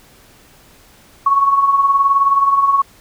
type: tone with tremolo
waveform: sine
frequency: 1108.7 Hz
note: C#6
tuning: in tune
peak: -7 dBFS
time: 1.26-2.82 s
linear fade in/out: 5 ms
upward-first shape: triangle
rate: 19 Hz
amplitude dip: 65%
effects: pink hiss -47 dBFS RMS until 3 s